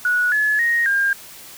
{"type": "tone with pitch steps", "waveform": "sine", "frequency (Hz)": [1465, 1710, 1871, 1606], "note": ["F#6", "A6", "A#6", "G6"], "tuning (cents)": [-18, -50, 6, 41], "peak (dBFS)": -15, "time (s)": [0.05, 1.13], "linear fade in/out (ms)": 2, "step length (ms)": 270, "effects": ["white hiss -40 dBFS RMS until 1.57 s"]}